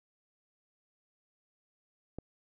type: click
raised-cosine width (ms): 2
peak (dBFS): -26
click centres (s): 2.186
effects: none